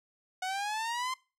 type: exponential sweep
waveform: sawtooth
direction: up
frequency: 734 to 1049 Hz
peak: -28 dBFS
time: 0.42-1.14 s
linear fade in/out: 5 ms
effects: noise-tail reverb RT60 0.3 s tail -21 dB re dry + low-pass 9000 Hz 12 dB/octave